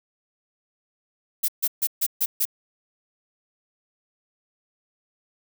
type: noise bursts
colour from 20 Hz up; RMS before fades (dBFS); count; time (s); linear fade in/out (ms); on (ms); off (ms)
violet; -22; 6; 1.43-2.454; 10; 54; 140
effects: none